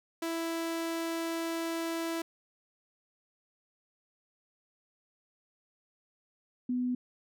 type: tone pair in turn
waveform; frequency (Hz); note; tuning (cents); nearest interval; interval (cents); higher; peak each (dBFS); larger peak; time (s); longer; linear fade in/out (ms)
sawtooth / sine; 330.8 / 248.7; E4 / B3; +6 / +12; perfect fourth; 494; first; -28; neither; 0.22-2.22 / 6.69-6.95; first; 5
effects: none